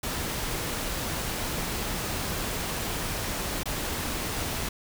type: noise with dropouts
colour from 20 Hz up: pink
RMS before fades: -31 dBFS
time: 0.03-4.69 s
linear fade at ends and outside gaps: 5 ms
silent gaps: 3.634-3.656 s
effects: none